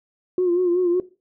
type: tone with vibrato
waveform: sine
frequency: 356.1 Hz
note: F4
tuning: 34 cents sharp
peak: -15 dBFS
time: 0.38-1 s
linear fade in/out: 2 ms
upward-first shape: sine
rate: 5.3 Hz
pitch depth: 58 cents each way
effects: noise-tail reverb RT60 0.3 s tail -17 dB re dry + tanh soft clip ceiling -12 dBFS

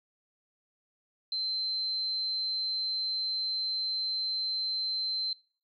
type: tone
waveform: sine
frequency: 4100 Hz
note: C8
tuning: 36 cents flat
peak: -29 dBFS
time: 1.32-5.33 s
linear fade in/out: 2 ms
effects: noise-tail reverb RT60 0.5 s tail -26 dB re dry + MP3 32 kbps

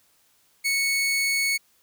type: tone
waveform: sawtooth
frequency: 2212 Hz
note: C#7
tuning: 4 cents flat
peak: -18 dBFS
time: 0.64-1.58 s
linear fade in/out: 20 ms
effects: white hiss -63 dBFS RMS until 1.82 s

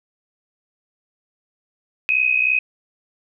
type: tone pair together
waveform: sine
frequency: 2498 / 2561 Hz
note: D#7 / D#7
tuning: +6 / +49 cents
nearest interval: unison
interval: 43 cents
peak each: -18 dBFS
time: 2.09-2.59 s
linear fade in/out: 0 ms
effects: none

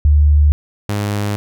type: tone pair in turn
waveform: sine / sawtooth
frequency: 73.9 / 102.86 Hz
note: D2 / G#2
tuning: +11 / -16 cents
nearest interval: tritone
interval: 573 cents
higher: second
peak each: -7 / -13 dBFS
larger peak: first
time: 0.05-0.52 / 0.89-1.36 s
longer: neither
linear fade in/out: 0 ms
effects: none

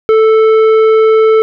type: tone with tanh clipping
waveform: triangle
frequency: 440 Hz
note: A4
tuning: in tune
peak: -6 dBFS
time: 0.09-1.42 s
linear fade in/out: 0 ms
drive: 14 dB
effects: none

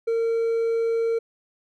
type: tone with hard clipping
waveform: triangle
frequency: 457.8 Hz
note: A#4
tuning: 31 cents flat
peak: -21 dBFS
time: 0.07-1.19 s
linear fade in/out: 10 ms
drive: 5 dB
effects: none

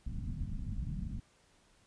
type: low-pass noise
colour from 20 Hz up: pink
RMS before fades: -38 dBFS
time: 0.06-1.2 s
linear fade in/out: 10 ms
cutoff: 240 Hz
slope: 48 dB/octave
effects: pink hiss -67 dBFS RMS until 1.86 s + resampled to 22050 Hz

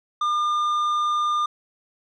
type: tone with tanh clipping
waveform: sine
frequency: 1205 Hz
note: D6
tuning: 44 cents sharp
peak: -21 dBFS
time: 0.21-1.46 s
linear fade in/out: 5 ms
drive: 7 dB
effects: none

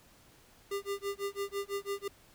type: tone with tremolo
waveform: square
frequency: 399.9 Hz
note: G4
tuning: 35 cents sharp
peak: -32 dBFS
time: 0.71-2.08 s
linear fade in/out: 5 ms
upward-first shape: sine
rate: 6 Hz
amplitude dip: 100%
effects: pink hiss -61 dBFS RMS until 2.34 s

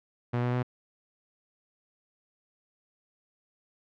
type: tone with pitch steps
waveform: sawtooth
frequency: 121.3 / 122.85 / 124.42 Hz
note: B2 / B2 / B2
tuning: -31 / -9 / +13 cents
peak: -22 dBFS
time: 0.33-0.63 s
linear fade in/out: 10 ms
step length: 100 ms
effects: low-pass 2000 Hz 12 dB/octave

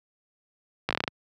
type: slowing click train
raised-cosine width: 0.3 ms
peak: -9 dBFS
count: 8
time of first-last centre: 0.89-1.078 s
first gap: 17 ms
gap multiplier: 1.15
effects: high-pass 100 Hz 12 dB/octave

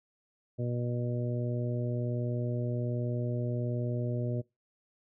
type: harmonic tone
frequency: 121.3 Hz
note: B2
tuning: 31 cents flat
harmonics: 1 / 2 / 3 / 4 / 5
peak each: -31 / -38 / -39 / -42 / -41 dBFS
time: 0.58-4.42 s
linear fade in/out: 20 ms
effects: noise-tail reverb RT60 0.2 s tail -21 dB re dry

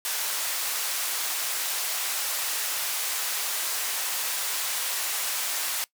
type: band-pass noise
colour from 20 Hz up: white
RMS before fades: -29 dBFS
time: 0.05-5.84 s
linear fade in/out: 0 ms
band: 680 to 16000 Hz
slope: 12 dB/octave
effects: noise-tail reverb RT60 0.1 s tail -21 dB re dry

